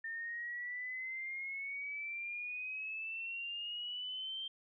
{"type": "exponential sweep", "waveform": "sine", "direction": "up", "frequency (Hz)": [1805, 3162], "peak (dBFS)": -39, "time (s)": [0.04, 4.48], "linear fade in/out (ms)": 5, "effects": []}